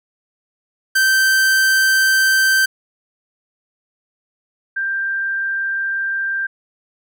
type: tone pair in turn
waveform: 45% pulse / sine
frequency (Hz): 1556 / 1581.4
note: G6 / G6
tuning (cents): -13 / +15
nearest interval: unison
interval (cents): 28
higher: second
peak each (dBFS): -12 / -18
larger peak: first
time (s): 0.95-2.66 / 4.76-6.47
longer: neither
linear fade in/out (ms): 10
effects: none